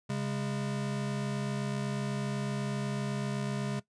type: tone pair together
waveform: square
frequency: 136.3 / 204.3 Hz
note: C#3 / G#3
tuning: -29 / -28 cents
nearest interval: perfect fifth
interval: 701 cents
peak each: -34 / -36 dBFS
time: 0.09-3.8 s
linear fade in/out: 10 ms
effects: noise-tail reverb RT60 0.1 s tail -17 dB re dry + resampled to 22050 Hz